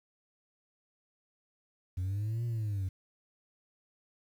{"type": "linear two-way sweep", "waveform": "sine", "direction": "up then down", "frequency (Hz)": [88.5, 119.7, 91.5], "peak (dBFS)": -28, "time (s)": [1.97, 2.89], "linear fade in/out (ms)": 10, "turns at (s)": 2.45, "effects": ["tanh soft clip ceiling -30 dBFS", "10-bit"]}